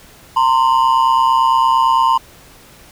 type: ring-modulated tone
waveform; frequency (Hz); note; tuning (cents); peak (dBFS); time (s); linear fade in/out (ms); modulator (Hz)
triangle; 980; B5; -14; -5; 0.36-2.18; 10; 64.4
effects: pink hiss -43 dBFS RMS until 2.91 s

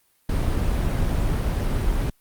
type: noise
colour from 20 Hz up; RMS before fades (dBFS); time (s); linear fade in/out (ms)
brown; -22; 0.29-2.1; 5
effects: white hiss -64 dBFS RMS until 2.2 s + Opus 32 kbps

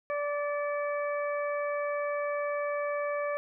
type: harmonic tone with a mistuned harmonic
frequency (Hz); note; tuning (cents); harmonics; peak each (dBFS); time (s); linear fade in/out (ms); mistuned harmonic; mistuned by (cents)
582; D5; -16; 1 / 2 / 3 / 4; -30 / -36 / -40 / -42; 0.1-3.37; 0; 4; -25
effects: none

